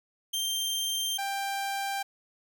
sawtooth tone pair in turn, 3159 / 789.8 Hz, G7 / G5, +13 / +13 cents, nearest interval 2 octaves, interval 2400 cents, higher first, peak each -25 / -26 dBFS, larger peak first, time 0.33-1.18 / 1.18-2.03 s, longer neither, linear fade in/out 10 ms, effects none

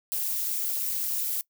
violet noise with amplitude modulation, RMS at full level -25 dBFS, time 0.12-1.41 s, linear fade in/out 0 ms, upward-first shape sine, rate 251 Hz, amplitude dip 95%, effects noise-tail reverb RT60 0.1 s tail -22 dB re dry

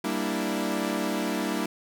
sawtooth chord, E half-diminished seventh, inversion first, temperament equal, 196 / 233.1 / 293.7 / 329.6 Hz, G3 / Bb3 / D4 / E4, 0 / 0 / 0 / 0 cents, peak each -28 dBFS, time 0.04-1.66 s, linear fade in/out 5 ms, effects none

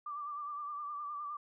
sine tone with vibrato, 1174.7 Hz, D6, in tune, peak -38 dBFS, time 0.06-1.37 s, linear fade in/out 5 ms, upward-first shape sine, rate 9.7 Hz, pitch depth 45 cents each way, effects none

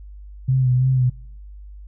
sine tone with vibrato, 128.4 Hz, C3, 32 cents flat, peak -14 dBFS, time 0.48-1.1 s, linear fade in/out 10 ms, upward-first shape sine, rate 3 Hz, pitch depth 44 cents each way, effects noise-tail reverb RT60 0.7 s tail -25 dB re dry + added 50 Hz sine -36 dBFS peak until 1.87 s

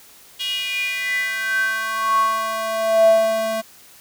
square tone with high-pass filter sweep, 221.5 Hz, A3, 12 cents sharp, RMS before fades -20 dBFS, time 0.39-3.62 s, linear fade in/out 20 ms, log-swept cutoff 3100 to 480 Hz, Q 9.6, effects white hiss -47 dBFS RMS until 4 s

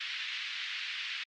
white band-pass noise, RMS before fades -38 dBFS, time 0-1.24 s, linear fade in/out 10 ms, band 1800 to 3600 Hz, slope 24 dB/octave, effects low-pass 6000 Hz 12 dB/octave + Opus 48 kbps

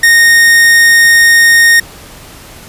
45% pulse tone, 1851 Hz, A#6, 13 cents flat, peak -3 dBFS, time 0.03-1.8 s, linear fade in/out 5 ms, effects pink hiss -33 dBFS RMS until 2.68 s + resampled to 32000 Hz

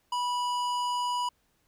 sine tone with hard clipping, 980 Hz, B5, 14 cents flat, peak -29 dBFS, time 0.12-1.29 s, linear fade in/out 5 ms, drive 14 dB, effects pink hiss -71 dBFS RMS until 1.67 s

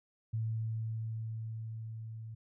sine tone with level ramp, 111.6 Hz, A2, 25 cents sharp, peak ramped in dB -31 to -42 dBFS, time 0.33-2.35 s, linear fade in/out 10 ms, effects none

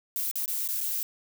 violet noise with dropouts, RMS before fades -30 dBFS, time 0.16-1.03 s, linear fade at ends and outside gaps 0 ms, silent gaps 0.313-0.356 / 0.458-0.479 / 0.676-0.688 / 0.805-0.811 s, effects none

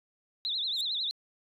sine tone with vibrato, 3807 Hz, A#7, 36 cents sharp, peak -29 dBFS, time 0.45-1.11 s, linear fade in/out 0 ms, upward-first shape triangle, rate 11 Hz, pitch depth 190 cents each way
sawtooth tone with exponential growth, 3753 Hz, A#7, 11 cents sharp, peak -28 dBFS, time 0.72-0.81 s, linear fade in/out 2 ms, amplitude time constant 19 ms
effects resampled to 32000 Hz

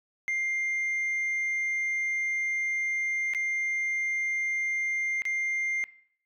sine tone with dropouts, 2100 Hz, C7, 6 cents sharp, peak -24 dBFS, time 0.28-5.84 s, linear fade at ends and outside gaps 0 ms, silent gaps 3.336-3.348 / 5.22-5.253 s, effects noise-tail reverb RT60 0.6 s tail -19 dB re dry + tanh soft clip ceiling -25 dBFS

